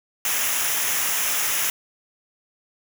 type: noise with comb filter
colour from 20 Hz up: white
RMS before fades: -23 dBFS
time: 0.25-1.7 s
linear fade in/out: 2 ms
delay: 0.23 ms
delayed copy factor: -0.65
effects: none